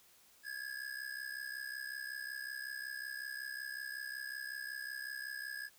square ring-modulated tone, 1672 Hz, G#6, 11 cents sharp, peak -39 dBFS, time 0.43-5.7 s, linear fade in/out 50 ms, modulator 32.7 Hz, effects white hiss -65 dBFS RMS until 5.78 s

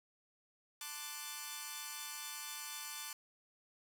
5% pulse chord, D dominant seventh, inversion second, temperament equal, 880 / 1046.5 / 1174.7 / 1480 Hz, A5 / C6 / D6 / F#6, 0 / 0 / 0 / 0 cents, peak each -37 / -40 / -35 / -38 dBFS, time 0.81-3.13 s, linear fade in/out 2 ms, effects none

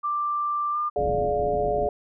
sine tone with pitch glide, 1180 to 1199.9 Hz, D6 to D6, +8 to +37 cents, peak -23 dBFS, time 0.03-0.9 s, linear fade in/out 20 ms, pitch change +29 cents, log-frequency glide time 0.72-0.77 s
sine chord, D diminished, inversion second, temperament just, 422.9 / 587.3 / 704.8 Hz, Ab4 / D5 / F5, +31 / 0 / +16 cents, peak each -26 dBFS, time 0.96-1.89 s, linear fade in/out 2 ms
pink low-pass noise, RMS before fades -33 dBFS, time 0.97-1.88 s, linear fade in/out 20 ms, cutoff 390 Hz, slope 48 dB/octave
effects none

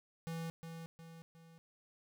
square tone with echo, 164.81 Hz, E3, in tune, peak -40 dBFS, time 0.27-0.5 s, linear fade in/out 0 ms, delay 360 ms, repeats 3, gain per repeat -6 dB, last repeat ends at 1.58 s, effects none

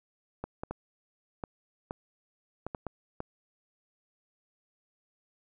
clicks, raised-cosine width 1 ms, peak -21 dBFS, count 9, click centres 0.44 / 0.635 / 0.71 / 1.438 / 1.909 / 2.666 / 2.748 / 2.867 / 3.204 s, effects none

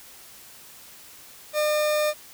40% pulse tone, 604 Hz, D5, 48 cents sharp, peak -20 dBFS, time 1.53-2.14 s, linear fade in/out 50 ms, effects white hiss -47 dBFS RMS until 2.33 s

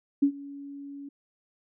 sine tone with ADSR envelope, 281.5 Hz, C#4, 27 cents sharp, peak -16 dBFS, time 0.22-1.09 s, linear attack 10 ms, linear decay 82 ms, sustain -22 dB, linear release 7 ms, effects none

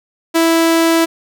sawtooth tone, 329.6 Hz, E4, in tune, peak -6 dBFS, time 0.34-1.06 s, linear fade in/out 20 ms, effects none

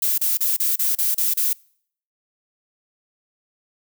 violet noise bursts, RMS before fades -20 dBFS, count 8, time 0.02-1.531 s, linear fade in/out 5 ms, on 160 ms, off 33 ms, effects noise-tail reverb RT60 0.6 s tail -26 dB re dry

